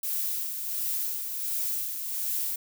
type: noise with tremolo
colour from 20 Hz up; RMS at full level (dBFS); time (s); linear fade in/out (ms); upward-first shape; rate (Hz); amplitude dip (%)
violet; -29; 0.03-2.56; 5; sine; 1.4; 45
effects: none